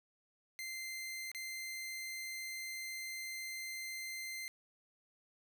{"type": "tone with dropouts", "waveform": "sawtooth", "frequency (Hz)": 2082, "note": "C7", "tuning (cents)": -9, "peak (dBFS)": -38, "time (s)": [0.59, 4.48], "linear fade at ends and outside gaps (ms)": 0, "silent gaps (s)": [1.316, 1.348], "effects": []}